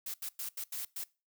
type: noise bursts at uneven times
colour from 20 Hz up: blue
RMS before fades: -39 dBFS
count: 6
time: 0.06-0.14 / 0.22-0.29 / 0.39-0.49 / 0.57-0.64 / 0.72-0.85 / 0.96-1.04 s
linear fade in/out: 5 ms
effects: noise-tail reverb RT60 0.3 s tail -22 dB re dry